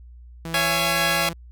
sawtooth tone with pitch glide, 164.81 to 167.5 Hz, E3 to E3, 0 to +28 cents, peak -26 dBFS, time 0.45-1.33 s, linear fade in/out 2 ms, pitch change +28 cents, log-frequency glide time 0.61-0.82 s
10% pulse chord, C# minor, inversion none, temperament equal with one note detuned, 554.4 / 675.4 / 830.6 Hz, C#5 / E5 / G#5, 0 / +42 / 0 cents, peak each -16 dBFS, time 0.54-1.29 s, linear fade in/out 2 ms
effects added 60 Hz sine -41 dBFS peak until 1.51 s

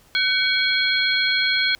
sine tone cluster, 1514 / 2247 / 3307 / 4207 Hz, F#6 / C#7 / G#7 / C8, +39 / +23 / -8 / +9 cents, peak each -23 dBFS, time 0.15-1.75 s, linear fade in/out 0 ms, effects pink hiss -54 dBFS RMS until 1.79 s

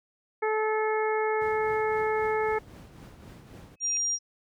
harmonic tone, 433.6 Hz, A4, 25 cents flat, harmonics 1 / 2 / 3 / 4 / 5, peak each -26 / -30 / -35 / -36 / -36 dBFS, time 0.42-2.59 s, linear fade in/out 10 ms
brown noise with tremolo, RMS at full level -40 dBFS, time 1.4-3.76 s, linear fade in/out 20 ms, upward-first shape triangle, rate 3.8 Hz, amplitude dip 55%
sine tone with exponential growth, 2561 Hz, D#7, 49 cents sharp, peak -35 dBFS, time 3.74-3.97 s, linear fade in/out 0 ms, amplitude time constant 48 ms
sine tone, 5700 Hz, F8, 34 cents sharp, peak -25 dBFS, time 3.8-4.19 s, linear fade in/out 50 ms
effects high-pass 80 Hz 12 dB/octave

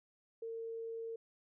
sine tone, 455 Hz, A#4, 42 cents flat, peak -40 dBFS, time 0.42-1.16 s, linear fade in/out 5 ms, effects none

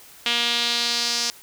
sawtooth tone with band-pass filter sweep, 237.3 Hz, A#3, 31 cents sharp, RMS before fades -23 dBFS, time 0.26-1.3 s, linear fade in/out 0 ms, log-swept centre 3200 to 5300 Hz, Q 3, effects white hiss -47 dBFS RMS until 1.42 s

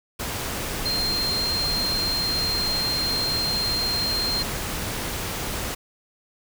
sine tone in noise, 4186 Hz, C8, in tune, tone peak -23 dBFS, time 0.85-4.43 s, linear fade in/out 10 ms, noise pink, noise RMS -29 dBFS, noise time 0.19-5.75 s, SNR +3 dB, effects none

